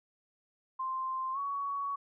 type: tone with pitch glide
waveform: sine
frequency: 1046.5 to 1121.6 Hz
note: C6 to C#6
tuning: 0 to +20 cents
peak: -32 dBFS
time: 0.79-1.96 s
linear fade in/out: 10 ms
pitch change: +120 cents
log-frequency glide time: 1.33-1.38 s
effects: none